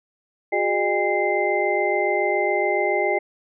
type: tone cluster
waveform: sine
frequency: 364.4 / 411.5 / 608 / 808 / 2079 Hz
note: F#4 / G#4 / D#5 / G#5 / C7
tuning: -26 / -16 / -40 / -48 / -12 cents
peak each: -25 dBFS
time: 0.52-3.19 s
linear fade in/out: 10 ms
effects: none